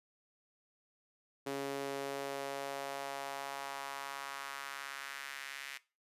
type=tone with high-pass filter sweep; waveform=sawtooth; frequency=138.59 Hz; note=C#3; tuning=in tune; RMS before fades=-42 dBFS; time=1.46-5.78 s; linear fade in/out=10 ms; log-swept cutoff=350 to 2000 Hz; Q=1.8; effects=noise-tail reverb RT60 0.3 s tail -19 dB re dry + resampled to 32000 Hz